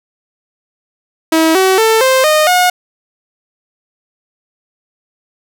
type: tone with pitch steps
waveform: sawtooth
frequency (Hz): 322 / 378.5 / 445 / 523.1 / 614.9 / 722.9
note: E4 / F#4 / A4 / C5 / D#5 / F#5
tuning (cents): -41 / +39 / +20 / -1 / -21 / -40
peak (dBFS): -4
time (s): 1.32-2.7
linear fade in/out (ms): 5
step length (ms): 230
effects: none